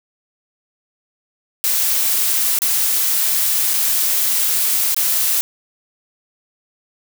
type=noise with dropouts; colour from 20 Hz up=blue; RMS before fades=-17 dBFS; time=1.64-5.41 s; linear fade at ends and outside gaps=0 ms; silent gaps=2.588-2.619 / 3.735-3.739 / 4.945-4.965 s; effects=none